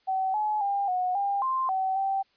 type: tone with pitch steps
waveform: sine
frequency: 761 / 850 / 800 / 731 / 800 / 1048 / 761 / 778 Hz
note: F#5 / G#5 / G5 / F#5 / G5 / C6 / F#5 / G5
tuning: +48 / +40 / +35 / -21 / +35 / +2 / +48 / -13 cents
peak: -24 dBFS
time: 0.07-2.23 s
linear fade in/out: 20 ms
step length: 270 ms
effects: white hiss -67 dBFS RMS until 2.36 s + resampled to 11025 Hz